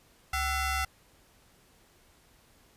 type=ring-modulated tone; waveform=20% pulse; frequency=698.5 Hz; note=F5; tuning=in tune; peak=-20 dBFS; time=0.33-0.85 s; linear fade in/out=5 ms; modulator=630 Hz; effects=pink hiss -62 dBFS RMS until 2.76 s + resampled to 32000 Hz